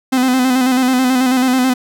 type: tone with vibrato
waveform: 45% pulse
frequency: 256 Hz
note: C4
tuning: 38 cents flat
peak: -11 dBFS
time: 0.12-1.74 s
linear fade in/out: 10 ms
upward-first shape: square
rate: 9.2 Hz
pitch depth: 39 cents each way
effects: none